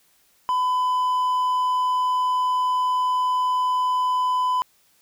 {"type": "tone", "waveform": "triangle", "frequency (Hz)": 1005, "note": "B5", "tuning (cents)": 30, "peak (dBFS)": -17, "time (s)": [0.49, 4.62], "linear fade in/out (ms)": 0, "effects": ["white hiss -61 dBFS RMS until 5.01 s"]}